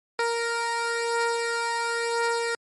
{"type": "beating tone pair", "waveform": "15% pulse", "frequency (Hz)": [466.2, 467.17], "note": ["A#4", "A#4"], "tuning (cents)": [0, 4], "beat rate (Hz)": 0.97, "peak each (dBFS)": [-19, -25], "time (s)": [0.19, 2.55], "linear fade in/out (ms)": 2, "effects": ["MP3 48 kbps"]}